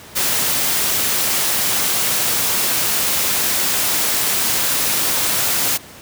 white noise, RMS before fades -18 dBFS, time 0.15-5.78 s, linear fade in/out 20 ms, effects pink hiss -39 dBFS RMS until 6.01 s + high-pass 80 Hz 12 dB/octave

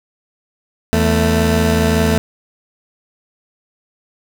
20% pulse tone pair together, 81.99 / 220.8 Hz, E2 / A3, -9 / +6 cents, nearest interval octave + perfect fourth, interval 1715 cents, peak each -10 dBFS, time 0.93-2.18 s, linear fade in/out 0 ms, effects none

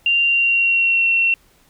sine tone with pitch glide, 2779 to 2719 Hz, F7 to F7, -9 to -47 cents, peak -13 dBFS, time 0.06-1.34 s, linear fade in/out 2 ms, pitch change -38 cents, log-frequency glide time 0.2-1.07 s, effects pink hiss -55 dBFS RMS until 1.69 s

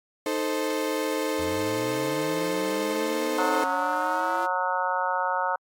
35% pulse chord, A diminished, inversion second, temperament equal, 311.1 / 440 / 523.3 Hz, Eb4 / A4 / C5, 0 / 0 / 0 cents, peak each -28 dBFS, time 0.26-3.64 s, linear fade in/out 2 ms
sawtooth linear sweep, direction up, 81.7 to 343.7 Hz, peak -31 dBFS, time 1.38-4.47 s, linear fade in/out 20 ms
harmonic tone, 182.8 Hz, F#3, 21 cents flat, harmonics 3 / 4 / 5 / 6 / 7 / 8, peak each -32 / -32 / -27 / -35 / -30 / -32 dBFS, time 3.38-5.56 s, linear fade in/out 5 ms
effects AAC 64 kbps

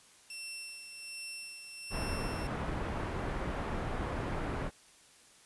15% pulse tone with tremolo, 2700 Hz, E7, 41 cents sharp, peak -33 dBFS, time 0.3-2.47 s, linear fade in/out 2 ms, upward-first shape sine, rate 1.3 Hz, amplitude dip 50%
pink low-pass noise, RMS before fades -36 dBFS, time 1.9-4.71 s, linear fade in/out 50 ms, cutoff 1600 Hz, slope 12 dB/octave
effects white hiss -60 dBFS RMS until 5.45 s + resampled to 24000 Hz

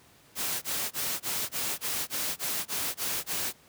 white noise bursts, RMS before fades -31 dBFS, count 11, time 0.35-3.53 s, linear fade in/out 50 ms, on 270 ms, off 21 ms, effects pink hiss -58 dBFS RMS until 3.68 s + high-pass 80 Hz 12 dB/octave

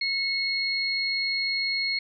sine tone pair together, 2190 / 4282 Hz, C#7 / C8, -22 / +39 cents, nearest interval octave, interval 1161 cents, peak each -27 dBFS, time 0.01-1.99 s, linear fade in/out 5 ms, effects none

